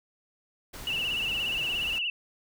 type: noise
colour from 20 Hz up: pink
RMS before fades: -42 dBFS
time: 0.73-1.99 s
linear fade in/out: 10 ms
type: tone with vibrato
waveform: sine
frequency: 2794 Hz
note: F7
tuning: in tune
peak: -27 dBFS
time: 0.87-2.1 s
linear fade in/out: 2 ms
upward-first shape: sine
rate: 17 Hz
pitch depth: 94 cents each way
effects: none